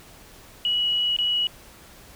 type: tone with dropouts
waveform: sine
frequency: 2924 Hz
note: F#7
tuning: 21 cents flat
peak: -20 dBFS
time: 0.65-1.47 s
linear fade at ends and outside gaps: 1 ms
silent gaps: 1.165-1.187 s
effects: pink hiss -48 dBFS RMS until 2.15 s